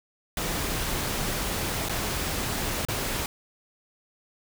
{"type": "noise with dropouts", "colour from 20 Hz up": "pink", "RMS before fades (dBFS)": -29, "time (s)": [0.37, 3.26], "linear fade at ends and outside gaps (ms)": 2, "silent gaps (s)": [[1.887, 1.894], [2.851, 2.885]], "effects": []}